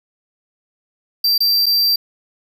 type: tone with dropouts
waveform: square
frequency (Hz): 4699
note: D8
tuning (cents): 0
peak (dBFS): -13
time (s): 1.24-1.96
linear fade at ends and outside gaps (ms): 5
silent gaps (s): 1.38-1.404 / 1.659-1.664
effects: none